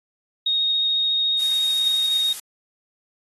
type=tone with vibrato; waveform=sine; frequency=3733 Hz; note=A#7; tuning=2 cents sharp; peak=-18 dBFS; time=0.46-2.33 s; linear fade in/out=5 ms; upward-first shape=sine; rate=14 Hz; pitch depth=10 cents each way
type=noise; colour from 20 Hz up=blue; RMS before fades=-32 dBFS; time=1.39-2.4 s; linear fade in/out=5 ms
effects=AAC 32 kbps